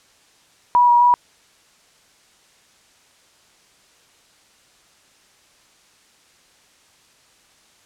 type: tone with pitch steps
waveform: sine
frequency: 973 / 959 / 972 Hz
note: B5 / A#5 / B5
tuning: -26 / +49 / -28 cents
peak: -10 dBFS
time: 0.75-1.14 s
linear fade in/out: 0 ms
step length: 130 ms
effects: white hiss -55 dBFS RMS until 7.85 s + low-pass 8000 Hz 12 dB/octave